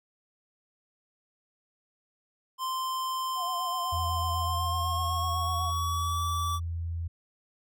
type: tone with pitch glide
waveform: square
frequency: 1041 to 1155.1 Hz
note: C6 to D6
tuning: -9 to -29 cents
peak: -30 dBFS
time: 2.58-6.6 s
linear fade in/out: 50 ms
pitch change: +180 cents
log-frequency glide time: 4.33-6.23 s
type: tone with vibrato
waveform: sine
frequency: 718 Hz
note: F5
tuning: 48 cents sharp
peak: -36 dBFS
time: 3.35-5.73 s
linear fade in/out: 50 ms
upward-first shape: sine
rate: 8 Hz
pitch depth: 62 cents each way
type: tone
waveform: sine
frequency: 84 Hz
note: E2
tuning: 33 cents sharp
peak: -30 dBFS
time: 3.92-7.08 s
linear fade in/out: 10 ms
effects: none